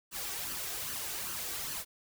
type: noise with flanger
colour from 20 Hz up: white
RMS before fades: -38 dBFS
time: 0.11-1.85 s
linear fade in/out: 50 ms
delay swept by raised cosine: 0.65 to 2.65 ms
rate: 2.5 Hz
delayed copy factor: +0.6
effects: none